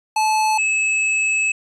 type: tone pair in turn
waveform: square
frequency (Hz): 866 / 2595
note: A5 / E7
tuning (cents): -28 / -28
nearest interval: octave + perfect fifth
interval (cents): 1900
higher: second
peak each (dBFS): -16 / -17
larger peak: first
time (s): 0.16-0.58 / 0.58-1.52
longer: second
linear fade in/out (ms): 5
effects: resampled to 24000 Hz